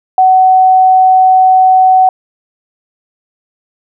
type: tone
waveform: sine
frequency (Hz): 750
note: F#5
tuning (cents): +23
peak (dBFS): -3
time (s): 0.18-2.09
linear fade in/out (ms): 2
effects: none